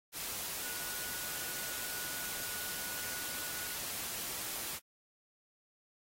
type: tone in noise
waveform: sine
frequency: 1464 Hz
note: F#6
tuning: 19 cents flat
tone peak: -49 dBFS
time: 0.6-3.78 s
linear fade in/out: 50 ms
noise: white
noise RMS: -40 dBFS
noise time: 0.12-4.8 s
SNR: -12 dB
effects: AAC 48 kbps